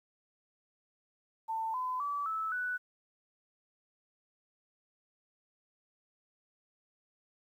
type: tone with pitch steps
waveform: sine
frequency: 893 / 1014 / 1151.4 / 1307.4 / 1484.6 Hz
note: A5 / B5 / D6 / E6 / F#6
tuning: +25 / +45 / -35 / -15 / +5 cents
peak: -32 dBFS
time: 1.48-2.78 s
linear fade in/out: 20 ms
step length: 260 ms
effects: 11-bit